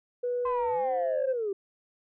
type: tone with pitch glide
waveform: sine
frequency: 489.8 to 521.9 Hz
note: B4 to C5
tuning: -14 to -4 cents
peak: -26 dBFS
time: 0.23-1.34 s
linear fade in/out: 10 ms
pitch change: +110 cents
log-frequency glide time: 0.68-0.88 s
type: linear sweep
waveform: sine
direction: down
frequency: 1046.5 to 380.2 Hz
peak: -27 dBFS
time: 0.45-1.53 s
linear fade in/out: 5 ms
effects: tanh soft clip ceiling -21 dBFS